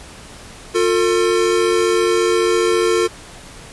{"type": "tone pair together", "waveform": "square", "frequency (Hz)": [355.8, 450.5], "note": ["F4", "A4"], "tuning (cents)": [32, 41], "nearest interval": "major third", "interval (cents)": 409, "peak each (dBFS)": -17, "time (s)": [0.74, 3.08], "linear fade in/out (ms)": 20, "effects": ["pink hiss -38 dBFS RMS until 3.72 s", "resampled to 24000 Hz"]}